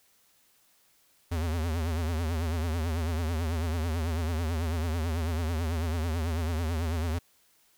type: tone with vibrato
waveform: square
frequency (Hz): 81.9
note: E2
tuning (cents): -11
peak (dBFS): -28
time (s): 1.31-7.19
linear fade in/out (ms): 10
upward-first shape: triangle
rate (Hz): 9.1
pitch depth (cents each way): 140
effects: white hiss -65 dBFS RMS until 7.77 s